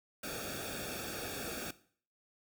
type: noise with comb filter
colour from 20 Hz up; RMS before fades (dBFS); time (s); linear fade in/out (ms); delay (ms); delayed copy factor
pink; -41; 0.23-1.71; 5; 0.99; -1
effects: noise-tail reverb RT60 0.5 s tail -17 dB re dry